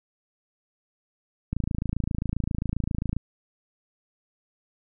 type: click train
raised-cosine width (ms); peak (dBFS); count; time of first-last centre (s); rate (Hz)
5; -14; 46; 1.53-3.166; 27.5
effects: none